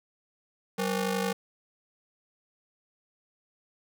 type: ring-modulated tone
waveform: sawtooth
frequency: 329.6 Hz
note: E4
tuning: in tune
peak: -20 dBFS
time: 0.78-1.33 s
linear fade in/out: 10 ms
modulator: 139 Hz
effects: none